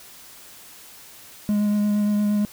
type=tone with vibrato; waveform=triangle; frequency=207.7 Hz; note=G#3; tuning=in tune; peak=-16 dBFS; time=1.49-2.45 s; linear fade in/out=0 ms; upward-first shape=sine; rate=8.6 Hz; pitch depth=13 cents each way; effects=white hiss -45 dBFS RMS until 2.52 s